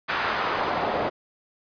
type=noise with band-pass filter sweep; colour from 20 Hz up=pink; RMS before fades=-26 dBFS; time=0.08-1.1 s; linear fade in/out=20 ms; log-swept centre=1500 to 590 Hz; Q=1.2; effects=resampled to 11025 Hz